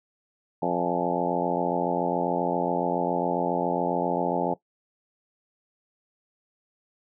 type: harmonic tone with a mistuned harmonic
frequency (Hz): 87.31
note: F2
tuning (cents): 0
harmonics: 2 / 3 / 4 / 5 / 6 / 7 / 8 / 9 / 10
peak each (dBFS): -32 / -32 / -32 / -32 / -32 / -32 / -32 / -32 / -32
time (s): 0.62-4.54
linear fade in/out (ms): 5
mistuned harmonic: 9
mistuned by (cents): +73
effects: noise-tail reverb RT60 0.1 s tail -17 dB re dry